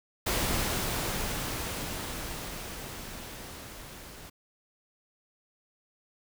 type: noise with level ramp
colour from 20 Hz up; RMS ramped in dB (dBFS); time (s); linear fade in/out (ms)
pink; -28 to -47; 0.26-4.3; 10
effects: none